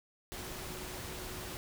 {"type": "tone in noise", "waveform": "sine", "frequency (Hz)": 366.1, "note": "F#4", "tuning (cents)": -18, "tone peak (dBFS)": -50, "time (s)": [0.32, 1.57], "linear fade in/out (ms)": 0, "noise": "pink", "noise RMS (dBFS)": -43, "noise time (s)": [0.32, 1.57], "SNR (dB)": -10, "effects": []}